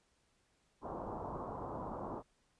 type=low-pass noise; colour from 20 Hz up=white; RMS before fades=-43 dBFS; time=0.81-2.23 s; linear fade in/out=50 ms; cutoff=1100 Hz; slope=48 dB/octave; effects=pink hiss -75 dBFS RMS until 2.59 s + resampled to 22050 Hz